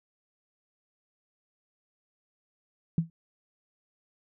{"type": "tone with exponential decay", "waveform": "sine", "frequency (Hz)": 164.81, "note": "E3", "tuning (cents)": 0, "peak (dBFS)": -18, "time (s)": [2.98, 3.1], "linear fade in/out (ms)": 2, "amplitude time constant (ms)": 25, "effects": []}